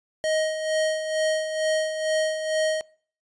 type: tone with tremolo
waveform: square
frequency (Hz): 627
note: D#5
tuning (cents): +13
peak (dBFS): -21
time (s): 0.24-2.81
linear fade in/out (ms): 0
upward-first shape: sine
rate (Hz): 2.2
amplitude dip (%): 60
effects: noise-tail reverb RT60 0.5 s tail -24 dB re dry + resampled to 22050 Hz